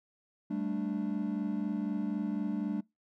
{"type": "chord", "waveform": "triangle", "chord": "G suspended second", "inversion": "none", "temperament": "equal", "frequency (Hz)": [196, 220, 293.7], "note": ["G3", "A3", "D4"], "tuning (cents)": [0, 0, 0], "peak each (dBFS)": -33, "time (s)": [0.5, 2.81], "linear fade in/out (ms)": 10, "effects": ["noise-tail reverb RT60 0.2 s tail -25 dB re dry", "tanh soft clip ceiling -20 dBFS"]}